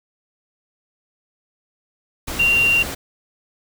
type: tone in noise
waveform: sine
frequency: 2765 Hz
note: F7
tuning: 18 cents flat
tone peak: -13 dBFS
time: 2.39-2.83 s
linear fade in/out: 10 ms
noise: pink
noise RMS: -28 dBFS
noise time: 2.27-2.95 s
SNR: +12 dB
effects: none